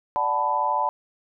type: chord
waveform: sine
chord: B minor seventh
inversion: first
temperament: equal with one note detuned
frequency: 587.3 / 740 / 880 / 992.9 Hz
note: D5 / F#5 / A5 / B5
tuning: 0 / 0 / 0 / +9 cents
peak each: -30 / -30 / -24 / -24 dBFS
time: 0.16-0.89 s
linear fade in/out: 0 ms
effects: none